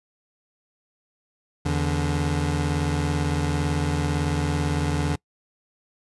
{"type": "tone pair together", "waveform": "25% pulse", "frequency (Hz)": [81.4, 144.85], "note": ["E2", "D3"], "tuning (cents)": [-21, -24], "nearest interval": "minor seventh", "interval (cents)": 997, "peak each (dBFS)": -21, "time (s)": [1.65, 5.16], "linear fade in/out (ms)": 10, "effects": ["noise-tail reverb RT60 0.1 s tail -25 dB re dry", "resampled to 24000 Hz"]}